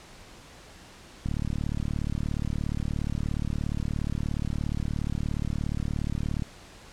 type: click train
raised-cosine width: 5 ms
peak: -17 dBFS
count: 192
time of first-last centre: 1.26-6.422 s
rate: 37 Hz
effects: pink hiss -49 dBFS RMS until 6.92 s + low-pass 8000 Hz 12 dB/octave